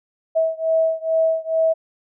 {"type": "beating tone pair", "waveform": "sine", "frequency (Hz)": [646, 648.3], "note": ["E5", "E5"], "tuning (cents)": [-35, -29], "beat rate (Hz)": 2.3, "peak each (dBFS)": [-19, -20], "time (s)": [0.35, 1.74], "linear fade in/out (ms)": 20, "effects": []}